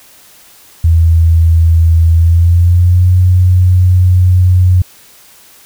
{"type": "tone with pitch glide", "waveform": "sine", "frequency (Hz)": [82.41, 90.91], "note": ["E2", "F#2"], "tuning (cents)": [0, -30], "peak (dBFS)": -4, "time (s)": [0.84, 4.82], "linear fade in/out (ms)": 5, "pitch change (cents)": 170, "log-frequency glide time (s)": [2.11, 3.12], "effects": ["white hiss -41 dBFS RMS until 5.65 s"]}